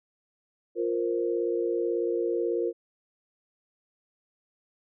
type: chord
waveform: sine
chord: F suspended fourth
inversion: none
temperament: just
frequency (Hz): 349.2 / 465.6 / 523.8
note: F4 / Bb4 / C5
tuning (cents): 0 / -2 / +2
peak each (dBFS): -28 / -28 / -34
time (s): 0.75-2.73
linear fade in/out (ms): 50
effects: none